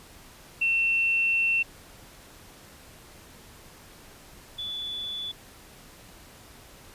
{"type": "tone pair in turn", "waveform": "sine", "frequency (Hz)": [2700, 3456], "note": ["E7", "A7"], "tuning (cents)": [41, -32], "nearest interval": "major third", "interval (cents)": 427, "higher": "second", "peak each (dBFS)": [-21, -31], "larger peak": "first", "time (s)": [[0.61, 1.63], [4.58, 5.32]], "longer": "first", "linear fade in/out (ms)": 10, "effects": ["pink hiss -50 dBFS RMS until 6.94 s", "resampled to 32000 Hz"]}